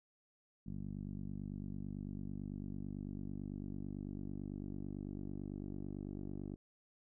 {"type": "tone with low-pass filter sweep", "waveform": "10% pulse", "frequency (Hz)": 49, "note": "G1", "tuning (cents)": 0, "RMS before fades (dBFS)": -44, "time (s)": [0.66, 6.56], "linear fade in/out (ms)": 10, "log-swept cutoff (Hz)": [210, 350], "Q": 1.9, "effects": []}